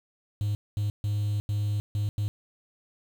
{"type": "tone bursts at uneven times", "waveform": "triangle", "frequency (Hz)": 103.83, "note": "G#2", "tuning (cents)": 0, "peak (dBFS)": -22, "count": 6, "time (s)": [[0.41, 0.55], [0.77, 0.9], [1.04, 1.4], [1.49, 1.8], [1.95, 2.09], [2.18, 2.28]], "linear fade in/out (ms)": 0, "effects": ["tanh soft clip ceiling -19 dBFS", "8-bit"]}